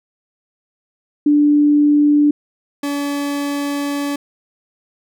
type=tone pair in turn; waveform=sine / 40% pulse; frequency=293.9 / 285.5 Hz; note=D4 / D4; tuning=+1 / -49 cents; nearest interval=minor second; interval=50 cents; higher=first; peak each=-9 / -18 dBFS; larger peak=first; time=1.26-2.31 / 2.83-4.16 s; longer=second; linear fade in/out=5 ms; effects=none